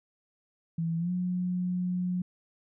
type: tone with pitch glide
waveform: sine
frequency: 165.4 to 180.37 Hz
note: E3 to F#3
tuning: +6 to -44 cents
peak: -27 dBFS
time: 0.78-2.22 s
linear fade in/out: 5 ms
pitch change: +150 cents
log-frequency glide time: 0.98-1.11 s
effects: none